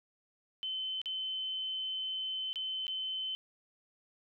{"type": "tone with dropouts", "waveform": "sine", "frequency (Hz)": 3061, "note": "G7", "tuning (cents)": -42, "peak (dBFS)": -34, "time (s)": [0.63, 3.35], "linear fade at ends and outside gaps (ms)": 0, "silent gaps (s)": [[1.016, 1.058], [2.53, 2.558], [2.868, 2.88]], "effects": []}